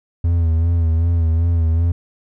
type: tone with vibrato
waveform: triangle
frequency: 83.1 Hz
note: E2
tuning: 15 cents sharp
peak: -11 dBFS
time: 0.24-1.92 s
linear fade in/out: 5 ms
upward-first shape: sine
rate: 2.6 Hz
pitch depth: 51 cents each way
effects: none